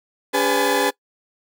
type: tone cluster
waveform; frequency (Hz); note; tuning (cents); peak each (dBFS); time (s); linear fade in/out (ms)
30% pulse; 283.7 / 403.9 / 502 / 843 / 1738; C#4 / G#4 / B4 / G#5 / A6; +40 / -48 / +28 / +26 / -22; -22 / -20 / -19 / -21 / -24; 0.33-0.91; 20
effects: noise-tail reverb RT60 0.1 s tail -22 dB re dry